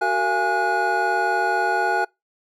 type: tone cluster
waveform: triangle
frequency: 375.2 / 459.3 / 688 / 827 / 1454 Hz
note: F#4 / A#4 / F5 / G#5 / F#6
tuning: +24 / -26 / -26 / -8 / -31 cents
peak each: -25 / -27 / -25 / -20 / -22 dBFS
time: 0.01-2.05 s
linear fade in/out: 10 ms
effects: noise-tail reverb RT60 0.2 s tail -25 dB re dry